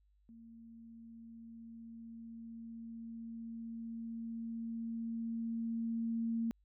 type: tone with level ramp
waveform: sine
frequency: 228.9 Hz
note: A#3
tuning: 31 cents flat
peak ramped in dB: -53 to -32 dBFS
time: 0.29-6.51 s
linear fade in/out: 0 ms
effects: added 50 Hz sine -68 dBFS peak until 6.64 s